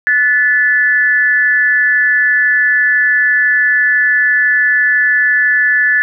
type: tone with amplitude modulation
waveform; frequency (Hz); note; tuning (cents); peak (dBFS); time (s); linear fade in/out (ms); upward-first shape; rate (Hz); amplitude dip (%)
sine; 1734; A6; -26; -5; 0.07-6.02; 0; sine; 254; 70
effects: none